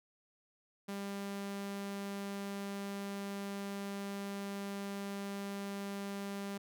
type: tone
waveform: sawtooth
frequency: 199.2 Hz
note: G3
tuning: 28 cents sharp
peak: -35 dBFS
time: 0.88-6.58 s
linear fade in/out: 10 ms
effects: none